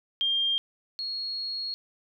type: tone pair in turn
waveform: sine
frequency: 3200 / 4307 Hz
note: G7 / C8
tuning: +35 / +49 cents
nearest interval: perfect fourth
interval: 514 cents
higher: second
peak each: -23 / -30 dBFS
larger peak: first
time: 0.21-0.58 / 0.99-1.74 s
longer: second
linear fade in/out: 0 ms
effects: none